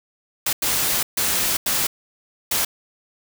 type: noise bursts at uneven times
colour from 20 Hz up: white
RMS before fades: -21 dBFS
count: 5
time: 0.46-0.53 / 0.62-1.03 / 1.17-1.57 / 1.66-1.87 / 2.51-2.65 s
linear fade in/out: 5 ms
effects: none